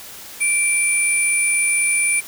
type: tone pair together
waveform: sine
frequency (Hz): 2349 / 9407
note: D7 / D9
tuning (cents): 0 / +2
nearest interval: 2 octaves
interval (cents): 2402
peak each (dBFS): -18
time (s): 0.4-2.21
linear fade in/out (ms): 20
effects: white hiss -37 dBFS RMS until 2.27 s